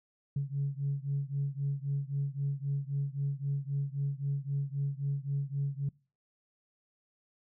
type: beating tone pair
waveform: sine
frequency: 138.59 / 142.39 Hz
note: C#3 / C#3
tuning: 0 / +47 cents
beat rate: 3.8 Hz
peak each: -32 / -33 dBFS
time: 0.36-5.89 s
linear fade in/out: 5 ms
effects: noise-tail reverb RT60 0.4 s tail -26 dB re dry + tanh soft clip ceiling -24 dBFS